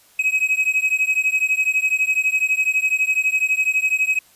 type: beating tone pair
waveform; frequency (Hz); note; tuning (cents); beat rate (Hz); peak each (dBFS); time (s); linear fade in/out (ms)
triangle; 2536 / 2548; D#7 / D#7; +32 / +41; 12; -18; 0.19-4.19; 5
effects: white hiss -53 dBFS RMS until 4.35 s + resampled to 32000 Hz